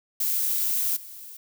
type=noise with level steps; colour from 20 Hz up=violet; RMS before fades=-25 / -42 dBFS; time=0.2-1.37 s; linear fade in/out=5 ms; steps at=0.96 s; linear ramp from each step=10 ms; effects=none